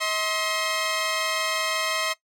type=tone pair together; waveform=10% pulse; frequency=638 / 1054.8 Hz; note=D#5 / C6; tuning=+43 / +14 cents; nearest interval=major sixth; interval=871 cents; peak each=-18 dBFS; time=0-2.14 s; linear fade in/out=20 ms; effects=noise-tail reverb RT60 0.1 s tail -18 dB re dry + low-pass 12000 Hz 12 dB/octave